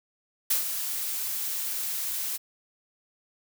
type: noise with ADSR envelope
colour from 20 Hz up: blue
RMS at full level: -23 dBFS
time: 0.5-2.38 s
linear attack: 8 ms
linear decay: 120 ms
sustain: -8 dB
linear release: 25 ms
effects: none